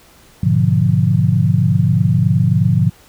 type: chord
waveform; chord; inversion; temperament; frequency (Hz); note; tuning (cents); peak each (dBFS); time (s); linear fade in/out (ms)
sine; G# diminished seventh; none; equal; 103.83 / 123.47 / 146.83 / 174.61; G#2 / B2 / D3 / F3; 0 / 0 / 0 / 0; -16; 0.43-2.9; 5
effects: pink hiss -47 dBFS RMS until 3.08 s